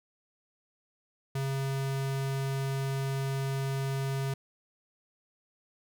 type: tone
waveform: square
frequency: 135.8 Hz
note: C#3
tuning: 35 cents flat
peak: -30 dBFS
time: 1.35-4.34 s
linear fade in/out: 5 ms
effects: none